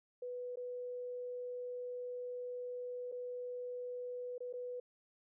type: tone with dropouts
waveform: sine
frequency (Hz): 493.9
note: B4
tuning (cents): 0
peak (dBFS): -40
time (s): 0.22-4.8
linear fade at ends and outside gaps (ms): 5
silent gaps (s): 0.558-0.57 / 3.117-3.122 / 4.381-4.404 / 4.528-4.536
effects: none